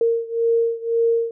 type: beating tone pair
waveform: sine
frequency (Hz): 460.9 / 462.8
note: A#4 / A#4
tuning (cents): -20 / -13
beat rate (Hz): 1.9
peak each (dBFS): -19 / -21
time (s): 0.01-1.31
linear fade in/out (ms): 2
effects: none